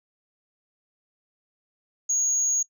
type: tone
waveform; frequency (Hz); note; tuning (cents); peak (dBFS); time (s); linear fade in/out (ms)
sine; 6645; G#8; 0; -20; 2.09-2.63; 10
effects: noise-tail reverb RT60 0.1 s tail -19 dB re dry + tanh soft clip ceiling -17 dBFS